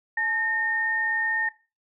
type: tone pair together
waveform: sine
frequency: 865.7 / 1832 Hz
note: A5 / A#6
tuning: -28 / -31 cents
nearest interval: octave + minor second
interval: 1297 cents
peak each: -33 / -23 dBFS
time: 0.17-1.49 s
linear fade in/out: 5 ms
effects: noise-tail reverb RT60 0.3 s tail -17 dB re dry